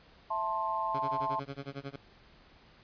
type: chord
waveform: sine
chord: A minor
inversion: second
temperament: just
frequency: 660 / 880 / 1056 Hz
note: E5 / A5 / C6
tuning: +2 / 0 / +16 cents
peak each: -38 / -33 / -33 dBFS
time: 0.3-1.4 s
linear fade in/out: 10 ms
type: tone with tremolo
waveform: 15% pulse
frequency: 138.9 Hz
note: C#3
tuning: 4 cents sharp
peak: -30 dBFS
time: 0.94-1.96 s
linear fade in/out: 5 ms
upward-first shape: sine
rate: 11 Hz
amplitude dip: 100%
effects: pink hiss -59 dBFS RMS until 2.83 s + resampled to 11025 Hz

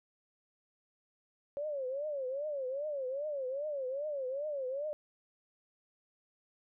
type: tone with vibrato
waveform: sine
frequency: 557 Hz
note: C#5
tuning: 8 cents sharp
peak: -34 dBFS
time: 1.57-4.93 s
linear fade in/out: 0 ms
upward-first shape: triangle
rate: 2.5 Hz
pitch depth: 190 cents each way
effects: none

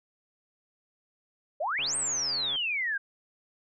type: exponential two-way sweep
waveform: sine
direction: up then down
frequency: 547 to 8690 to 1560 Hz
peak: -27 dBFS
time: 1.6-2.98 s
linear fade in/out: 10 ms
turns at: 1.96 s
type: click train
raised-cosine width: 0.5 ms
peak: -29 dBFS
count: 107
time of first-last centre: 1.79-2.558 s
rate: 138 Hz
effects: none

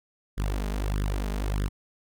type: tone with flanger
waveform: sawtooth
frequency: 50 Hz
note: G1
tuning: 35 cents sharp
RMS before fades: -28 dBFS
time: 0.37-1.69 s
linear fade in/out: 20 ms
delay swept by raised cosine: 0.58 to 4.88 ms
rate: 1.6 Hz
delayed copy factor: +0.8
effects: none

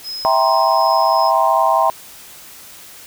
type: tone with tremolo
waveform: sine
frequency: 5110 Hz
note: D#8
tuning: 45 cents sharp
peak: -24 dBFS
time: 0.03-1.32 s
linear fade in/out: 50 ms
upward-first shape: sine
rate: 2.6 Hz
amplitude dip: 25%
type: chord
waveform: sine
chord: C dominant seventh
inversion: first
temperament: just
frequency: 654.1 / 784.9 / 941.9 / 1046.5 Hz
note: E5 / G5 / Bb5 / C6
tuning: -14 / +2 / +18 / 0 cents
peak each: -17 dBFS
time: 0.25-1.9 s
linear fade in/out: 0 ms
effects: white hiss -39 dBFS RMS until 3.06 s

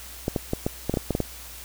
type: clicks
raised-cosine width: 2 ms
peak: -10 dBFS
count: 10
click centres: 0.281 / 0.362 / 0.534 / 0.665 / 0.896 / 0.94 / 0.972 / 1.107 / 1.151 / 1.203 s
effects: added 60 Hz sine -45 dBFS peak until 1.64 s + white hiss -42 dBFS RMS until 1.64 s

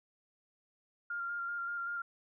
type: tone with vibrato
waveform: sine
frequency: 1396.9 Hz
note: F6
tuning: in tune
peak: -35 dBFS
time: 1.1-2.02 s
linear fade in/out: 5 ms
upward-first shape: square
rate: 5.2 Hz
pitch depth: 16 cents each way
effects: none

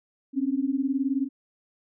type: beating tone pair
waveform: sine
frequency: 261.6 / 280.6 Hz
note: C4 / C#4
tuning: 0 / +21 cents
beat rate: 19 Hz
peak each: -26 dBFS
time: 0.33-1.29 s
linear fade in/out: 50 ms
effects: none

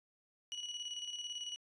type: tone with tremolo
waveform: 35% pulse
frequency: 2925 Hz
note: F#7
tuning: 21 cents flat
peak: -37 dBFS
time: 0.52-1.56 s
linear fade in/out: 0 ms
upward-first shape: square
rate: 18 Hz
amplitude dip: 50%
effects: resampled to 24000 Hz + 13-bit

